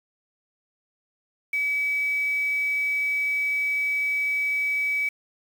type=tone with quantisation; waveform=sine; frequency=2284 Hz; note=D7; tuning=49 cents flat; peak=-22 dBFS; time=1.53-5.09 s; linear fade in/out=5 ms; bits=7; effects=none